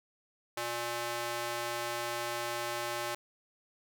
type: tone with high-pass filter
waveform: square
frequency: 118.8 Hz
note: A#2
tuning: 33 cents sharp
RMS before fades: -36 dBFS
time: 0.57-3.15 s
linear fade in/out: 5 ms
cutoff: 620 Hz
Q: 0.8
effects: none